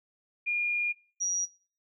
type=tone pair in turn; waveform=sine; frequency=2421 / 5758 Hz; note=D#7 / F#8; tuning=-48 / -48 cents; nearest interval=octave + minor third; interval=1500 cents; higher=second; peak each=-26 dBFS; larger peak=neither; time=0.46-0.93 / 1.2-1.46 s; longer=first; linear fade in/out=20 ms; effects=noise-tail reverb RT60 0.4 s tail -21 dB re dry